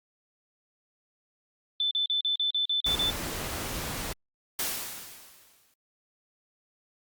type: tone bursts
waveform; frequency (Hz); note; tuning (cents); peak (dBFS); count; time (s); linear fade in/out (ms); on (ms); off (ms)
sine; 3520; A7; 0; -24; 9; 1.8-3.102; 2; 110; 39
type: noise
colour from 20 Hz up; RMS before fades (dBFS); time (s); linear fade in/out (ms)
pink; -34; 2.86-4.13; 5
type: noise with exponential decay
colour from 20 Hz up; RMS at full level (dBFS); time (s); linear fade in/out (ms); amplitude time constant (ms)
white; -28; 4.59-5.74; 2; 250
effects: Opus 48 kbps